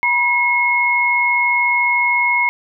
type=tone pair together; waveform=sine; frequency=967 / 2167 Hz; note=B5 / C#7; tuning=-37 / -40 cents; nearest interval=octave + major second; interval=1397 cents; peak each=-18 / -14 dBFS; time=0.03-2.49 s; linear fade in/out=0 ms; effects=none